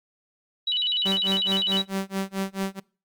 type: tone with vibrato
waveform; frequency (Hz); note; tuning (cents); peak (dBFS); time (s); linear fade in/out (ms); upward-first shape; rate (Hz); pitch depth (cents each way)
sine; 3400; G#7; +40; -22; 0.67-1.82; 5; square; 10; 230
type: tone with tremolo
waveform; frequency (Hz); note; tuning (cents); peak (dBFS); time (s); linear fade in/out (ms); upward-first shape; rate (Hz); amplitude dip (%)
sawtooth; 193.6; G3; -21; -20; 1.05-2.8; 10; sine; 4.6; 100
effects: noise-tail reverb RT60 0.4 s tail -24 dB re dry + Opus 48 kbps